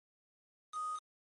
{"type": "tone with quantisation", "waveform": "sine", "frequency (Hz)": 1244.5, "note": "D#6", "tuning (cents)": 0, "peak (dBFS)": -36, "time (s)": [0.72, 1], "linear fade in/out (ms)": 50, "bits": 8, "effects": ["MP3 48 kbps"]}